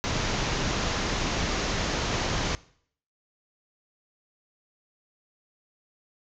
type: low-pass noise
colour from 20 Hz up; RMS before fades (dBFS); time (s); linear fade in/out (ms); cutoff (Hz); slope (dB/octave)
pink; -28; 0.04-2.55; 0; 6900; 96
effects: noise-tail reverb RT60 0.6 s tail -21 dB re dry